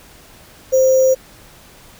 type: tone with sample-and-hold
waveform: sine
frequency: 523.3 Hz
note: C5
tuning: in tune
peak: -9 dBFS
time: 0.72-1.15 s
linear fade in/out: 20 ms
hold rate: 6300 Hz
effects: pink hiss -44 dBFS RMS until 1.99 s